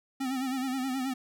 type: tone with vibrato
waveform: square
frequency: 261.6 Hz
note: C4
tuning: in tune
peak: -30 dBFS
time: 0.2-1.14 s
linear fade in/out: 10 ms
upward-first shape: sine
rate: 9.4 Hz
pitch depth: 69 cents each way
effects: none